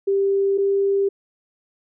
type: tone pair in turn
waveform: sine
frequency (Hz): 394 / 395.6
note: G4 / G4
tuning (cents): +9 / +16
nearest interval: unison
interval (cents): 7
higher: second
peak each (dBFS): -16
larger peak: neither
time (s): 0.07-0.58 / 0.58-1.09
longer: neither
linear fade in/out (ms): 10
effects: none